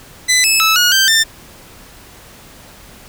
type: tone with pitch steps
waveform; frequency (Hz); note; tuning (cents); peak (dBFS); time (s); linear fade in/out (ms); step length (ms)
15% pulse; 2006 / 2604 / 1307 / 1446 / 1564 / 1792; B6 / E7 / E6 / F#6 / G6 / A6; +26 / -22 / -15 / -40 / -4 / +31; -3; 0.28-1.24; 20; 160
effects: pink hiss -40 dBFS RMS until 3.08 s